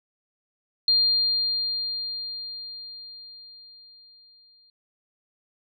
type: tone with exponential decay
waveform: sine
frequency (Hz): 4200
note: C8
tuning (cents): +6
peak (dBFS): -16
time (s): 0.88-4.7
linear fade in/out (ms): 2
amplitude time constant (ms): 830
effects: none